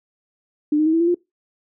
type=tone with pitch steps; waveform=sine; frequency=298.6 / 308.4 / 318.6 / 329 / 339.8 / 351 Hz; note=D4 / D#4 / D#4 / E4 / F4 / F4; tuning=+29 / -15 / +41 / -3 / -47 / +9 cents; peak=-14 dBFS; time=0.72-1.146 s; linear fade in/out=5 ms; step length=71 ms; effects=noise-tail reverb RT60 0.2 s tail -23 dB re dry